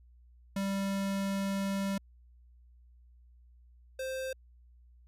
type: tone pair in turn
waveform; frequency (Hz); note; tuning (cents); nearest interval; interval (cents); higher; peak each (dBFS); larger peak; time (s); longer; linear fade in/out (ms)
square; 196.2 / 523.8; G3 / C5; +2 / +2; octave + perfect fourth; 1700; second; -31 / -35; first; 0.56-1.98 / 3.99-4.33; first; 5
effects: added 60 Hz sine -56 dBFS peak until 5.07 s + resampled to 32000 Hz